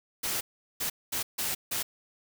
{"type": "noise bursts at uneven times", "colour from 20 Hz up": "white", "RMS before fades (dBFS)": -31, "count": 5, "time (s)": [[0.23, 0.41], [0.8, 0.9], [1.12, 1.23], [1.38, 1.55], [1.71, 1.83]], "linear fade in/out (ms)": 10, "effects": []}